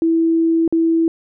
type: tone with dropouts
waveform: sine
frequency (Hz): 328.6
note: E4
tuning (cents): -5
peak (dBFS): -12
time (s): 0.02-1.08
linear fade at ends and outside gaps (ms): 1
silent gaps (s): 0.678-0.725
effects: none